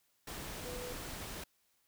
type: tone in noise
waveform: sine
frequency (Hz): 493.9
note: B4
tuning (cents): 0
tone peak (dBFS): -43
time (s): 0.65-0.93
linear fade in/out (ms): 5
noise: pink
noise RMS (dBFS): -44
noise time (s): 0.27-1.44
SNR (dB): -2
effects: white hiss -75 dBFS RMS until 1.87 s